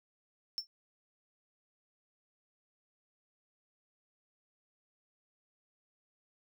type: tone with exponential decay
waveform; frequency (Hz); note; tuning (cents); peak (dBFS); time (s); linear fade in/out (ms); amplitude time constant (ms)
triangle; 5390; E8; +38; -28; 0.58-0.67; 0; 19
effects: none